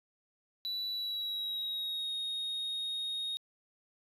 sine tone with pitch glide, 3951 to 3731 Hz, B7 to A#7, 0 to +1 cents, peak -31 dBFS, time 0.65-3.37 s, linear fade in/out 0 ms, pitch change -99 cents, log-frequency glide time 0.9-2.13 s, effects tanh soft clip ceiling -33 dBFS

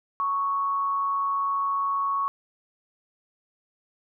sine tone with amplitude modulation, 1108.7 Hz, C#6, in tune, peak -21 dBFS, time 0.2-2.28 s, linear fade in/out 0 ms, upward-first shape sine, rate 190 Hz, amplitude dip 40%, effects none

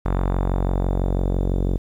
sawtooth tone with low-pass filter sweep, 45.99 Hz, F#1, 10 cents flat, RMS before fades -21 dBFS, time 0.05-1.78 s, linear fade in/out 10 ms, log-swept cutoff 1200 to 420 Hz, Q 1.3, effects 9-bit

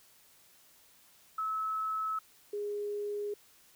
sine tone pair in turn, 1297 / 412.6 Hz, E6 / G#4, -28 / -11 cents, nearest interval octave + minor sixth, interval 1983 cents, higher first, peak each -31 / -33 dBFS, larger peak first, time 1.38-2.19 / 2.53-3.34 s, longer neither, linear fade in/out 5 ms, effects white hiss -62 dBFS RMS until 3.75 s

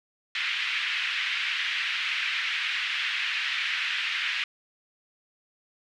white band-pass noise, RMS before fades -29 dBFS, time 0.35-4.44 s, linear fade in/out 2 ms, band 1700 to 3000 Hz, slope 24 dB/octave, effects none

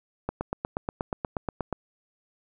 click train, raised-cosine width 1 ms, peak -14 dBFS, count 13, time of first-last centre 0.29-1.727 s, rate 8.35 Hz, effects none

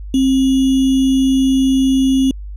sine tone with sample-and-hold, 265.5 Hz, C4, 25 cents sharp, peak -10 dBFS, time 0.14-2.31 s, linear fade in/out 2 ms, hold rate 3150 Hz, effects added 50 Hz sine -26 dBFS peak until 2.56 s + low-pass 10000 Hz 12 dB/octave

